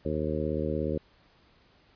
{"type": "harmonic tone", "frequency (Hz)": 76.9, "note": "D#2", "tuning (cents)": -20, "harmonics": [1, 2, 3, 4, 5, 6, 7], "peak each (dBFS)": [-35, -35, -35, -35, -35, -35, -35], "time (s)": [0.05, 0.98], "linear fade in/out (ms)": 5, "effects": ["pink hiss -62 dBFS RMS until 1.95 s", "resampled to 11025 Hz"]}